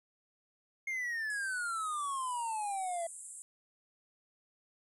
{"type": "exponential sweep", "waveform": "triangle", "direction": "down", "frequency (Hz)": [2151, 662], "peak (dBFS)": -32, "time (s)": [0.87, 3.07], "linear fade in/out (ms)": 5}
{"type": "band-pass noise", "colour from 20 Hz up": "white", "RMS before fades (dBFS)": -48, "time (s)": [1.3, 3.42], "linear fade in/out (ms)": 0, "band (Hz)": [7400, 10000], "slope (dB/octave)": 96}
{"effects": []}